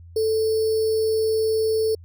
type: tone with sample-and-hold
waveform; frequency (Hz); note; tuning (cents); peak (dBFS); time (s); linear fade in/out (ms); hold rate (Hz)
sine; 440.3; A4; +1; -18; 0.16-1.95; 5; 4900
effects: added 85 Hz sine -41 dBFS peak until 2.04 s